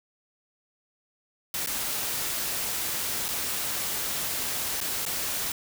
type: noise with dropouts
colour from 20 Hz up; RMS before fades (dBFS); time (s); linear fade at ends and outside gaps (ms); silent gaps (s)
white; -30; 1.54-5.52; 2; 1.662-1.671 / 3.283-3.287 / 4.804-4.812 / 5.053-5.062
effects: none